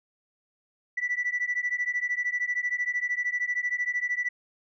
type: beating tone pair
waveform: sine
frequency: 1960 / 1973 Hz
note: B6 / B6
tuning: -14 / -2 cents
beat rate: 13 Hz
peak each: -28 / -28 dBFS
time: 0.97-4.29 s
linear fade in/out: 10 ms
effects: tanh soft clip ceiling -20 dBFS